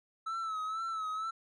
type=tone with vibrato; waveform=triangle; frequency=1305 Hz; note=E6; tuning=18 cents flat; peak=-32 dBFS; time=0.26-1.31 s; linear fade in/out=10 ms; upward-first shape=sine; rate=2.1 Hz; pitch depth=56 cents each way; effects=resampled to 24000 Hz